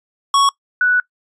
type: tone pair in turn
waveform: square / sine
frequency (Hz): 1111 / 1479.1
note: C#6 / F#6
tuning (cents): +4 / -1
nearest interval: perfect fourth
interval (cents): 495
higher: second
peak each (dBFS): -11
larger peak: neither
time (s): 0.34-0.49 / 0.81-1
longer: second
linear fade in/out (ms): 2
effects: noise-tail reverb RT60 0.1 s tail -22 dB re dry + resampled to 22050 Hz